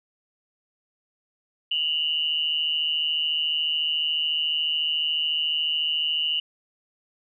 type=tone pair together; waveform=sine; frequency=2830 / 2984 Hz; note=F7 / F#7; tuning=+22 / +14 cents; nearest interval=minor second; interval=92 cents; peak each=-25 dBFS; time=1.71-6.4 s; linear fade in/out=5 ms; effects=none